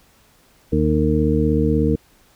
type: harmonic tone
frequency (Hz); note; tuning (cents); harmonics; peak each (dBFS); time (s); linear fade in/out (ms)
76.4; D#2; -31; 1 / 2 / 3 / 4 / 6; -21 / -21 / -21 / -21 / -21; 0.72-1.96; 10
effects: pink hiss -55 dBFS RMS until 2.35 s